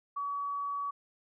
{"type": "tone", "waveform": "sine", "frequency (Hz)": 1135, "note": "C#6", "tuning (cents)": 41, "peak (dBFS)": -32, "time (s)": [0.16, 0.91], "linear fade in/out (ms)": 10, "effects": []}